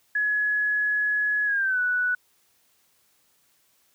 sine tone with pitch glide, 1690 to 1479.8 Hz, G#6 to F#6, +30 to 0 cents, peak -21 dBFS, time 0.15-2.15 s, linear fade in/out 5 ms, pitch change -230 cents, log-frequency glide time 1.45-1.8 s, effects white hiss -65 dBFS RMS until 3.94 s + high-pass 60 Hz 12 dB/octave

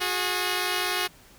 5% pulse tone pair together, 362.9 / 415.3 Hz, F#4 / G#4, -34 / 0 cents, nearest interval major second, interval 234 cents, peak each -15 / -18 dBFS, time 0-1.08 s, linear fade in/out 20 ms, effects pink hiss -53 dBFS RMS until 1.38 s

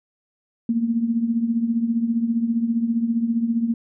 sine tone with tremolo, 231.2 Hz, A#3, 14 cents flat, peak -15 dBFS, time 0.69-3.74 s, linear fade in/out 2 ms, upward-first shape triangle, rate 15 Hz, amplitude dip 75%, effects none

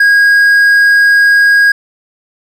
triangle tone with hard clipping, 1639 Hz, G#6, 23 cents flat, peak -5 dBFS, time 0-1.72 s, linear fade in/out 5 ms, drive 6 dB, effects none

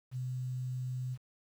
sine tone with quantisation, 127.1 Hz, C3, 50 cents flat, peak -34 dBFS, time 0.11-1.18 s, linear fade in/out 50 ms, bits 10, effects none

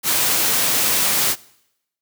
white noise, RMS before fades -18 dBFS, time 0.03-1.36 s, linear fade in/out 50 ms, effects noise-tail reverb RT60 0.8 s tail -22 dB re dry + high-pass 100 Hz 12 dB/octave

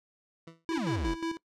20% pulse tone with exponential decay, 164.81 Hz, E3, in tune, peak -37 dBFS, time 0.47-0.65 s, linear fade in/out 5 ms, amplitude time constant 37 ms
square tone with tremolo, 329.6 Hz, E4, in tune, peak -30 dBFS, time 0.69-1.37 s, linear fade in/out 0 ms, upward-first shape square, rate 5.6 Hz, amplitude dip 65%
square exponential sweep, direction down, 425.6 to 34.51 Hz, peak -31 dBFS, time 0.7-1.16 s, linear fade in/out 50 ms
effects noise-tail reverb RT60 0.1 s tail -20 dB re dry + low-pass 6000 Hz 12 dB/octave

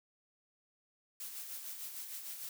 blue noise with tremolo, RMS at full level -43 dBFS, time 1.2-2.49 s, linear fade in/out 2 ms, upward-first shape sine, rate 6.6 Hz, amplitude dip 45%, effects none

